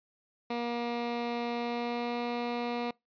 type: tone with pitch glide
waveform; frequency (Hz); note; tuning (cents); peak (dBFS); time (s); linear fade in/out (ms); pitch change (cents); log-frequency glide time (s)
15% pulse; 237.7 to 239.8; A#3 to A#3; +34 to +49; -25; 0.5-2.91; 5; +15; 1.55-2.19
effects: noise-tail reverb RT60 0.2 s tail -25 dB re dry + resampled to 11025 Hz